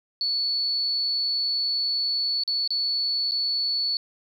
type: tone with dropouts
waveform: triangle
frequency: 4435 Hz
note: C#8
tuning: in tune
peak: -19 dBFS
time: 0.21-3.97 s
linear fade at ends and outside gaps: 1 ms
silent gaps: 2.436-2.477 / 2.676-2.705 / 3.311-3.319 s
effects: tanh soft clip ceiling -21 dBFS